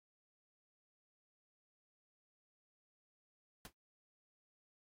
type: noise with exponential decay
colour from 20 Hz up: pink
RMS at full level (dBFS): -45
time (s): 3.65-3.73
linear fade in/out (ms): 1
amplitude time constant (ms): 16
effects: AAC 48 kbps